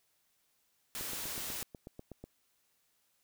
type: noise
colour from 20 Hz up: white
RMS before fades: -40 dBFS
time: 0.95-1.63 s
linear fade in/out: 0 ms
type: click train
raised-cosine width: 2 ms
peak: -32 dBFS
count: 11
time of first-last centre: 1.01-2.24 s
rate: 8.13 Hz
effects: white hiss -75 dBFS RMS until 3.23 s